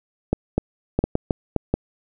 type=clicks; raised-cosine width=2 ms; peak=-5 dBFS; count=8; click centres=0.33 / 0.58 / 0.99 / 1.04 / 1.154 / 1.308 / 1.563 / 1.74 s; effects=none

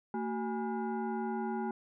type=tone with frequency modulation; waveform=sine; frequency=225.8 Hz; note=A3; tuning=45 cents sharp; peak=-32 dBFS; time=0.14-1.71 s; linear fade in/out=2 ms; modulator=601 Hz; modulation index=1.2; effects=none

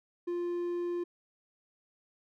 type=tone; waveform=triangle; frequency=349.2 Hz; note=F4; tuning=in tune; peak=-29 dBFS; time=0.27-1.04 s; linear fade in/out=10 ms; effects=none

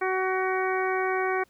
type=harmonic tone; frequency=375.4 Hz; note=F#4; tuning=25 cents sharp; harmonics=1 / 2 / 3 / 4 / 5 / 6; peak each=-27 / -30 / -32 / -33 / -34 / -35 dBFS; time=0.01-1.44 s; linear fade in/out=10 ms; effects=pink hiss -64 dBFS RMS until 1.49 s

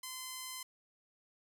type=tone; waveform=5% pulse; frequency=1030 Hz; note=C6; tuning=28 cents flat; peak=-30 dBFS; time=0.03-0.63 s; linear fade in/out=5 ms; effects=none

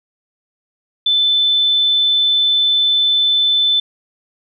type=tone; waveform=sine; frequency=3520 Hz; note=A7; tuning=in tune; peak=-11 dBFS; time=1.06-3.8 s; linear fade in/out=5 ms; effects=none

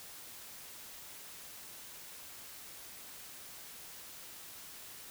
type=silence; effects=white hiss -50 dBFS RMS until 5.1 s

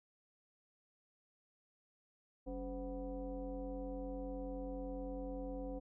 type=tone with frequency modulation; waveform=sine; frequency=278.9 Hz; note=C#4; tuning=11 cents sharp; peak=-40 dBFS; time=2.46-5.8 s; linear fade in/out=20 ms; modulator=234 Hz; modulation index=1.4; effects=none

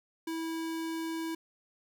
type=tone; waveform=square; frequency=326.2 Hz; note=E4; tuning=18 cents flat; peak=-34 dBFS; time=0.27-1.35 s; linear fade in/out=5 ms; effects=none

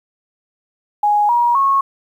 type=tone with pitch steps; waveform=sine; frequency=830.6 / 954.1 / 1096 Hz; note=G#5 / A#5 / C#6; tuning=0 / +40 / -20 cents; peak=-11 dBFS; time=1.03-1.81 s; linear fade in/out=5 ms; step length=260 ms; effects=8-bit

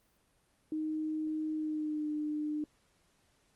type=tone with pitch glide; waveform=sine; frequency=311 to 301.4 Hz; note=D#4 to D4; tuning=-1 to +45 cents; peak=-32 dBFS; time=0.72-2.64 s; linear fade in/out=2 ms; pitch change=-54 cents; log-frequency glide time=1.54-2.09 s; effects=pink hiss -71 dBFS RMS until 3.55 s + Opus 32 kbps

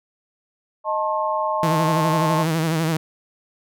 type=chord; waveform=sine; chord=A diminished; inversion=second; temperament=equal with one note detuned; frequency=622.3 / 880 / 1071 Hz; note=Eb5 / A5 / C6; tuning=0 / 0 / +40 cents; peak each=-24 dBFS; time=0.84-2.46 s; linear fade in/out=50 ms
type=tone with vibrato; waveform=sawtooth; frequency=161.4 Hz; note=E3; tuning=36 cents flat; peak=-15 dBFS; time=1.63-2.97 s; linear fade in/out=2 ms; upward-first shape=sine; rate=12 Hz; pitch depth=65 cents each way
effects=none

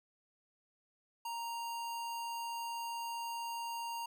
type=tone; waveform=square; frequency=932.3 Hz; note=A#5; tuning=in tune; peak=-39 dBFS; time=1.25-4.06 s; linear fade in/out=5 ms; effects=13-bit

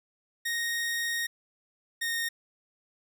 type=tone pair in turn; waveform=sawtooth; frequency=1864 / 1850.1 Hz; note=A#6 / A#6; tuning=-1 / -14 cents; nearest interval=unison; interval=13 cents; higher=first; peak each=-25 dBFS; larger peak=neither; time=0.45-1.27 / 2.01-2.29 s; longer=first; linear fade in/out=10 ms; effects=none

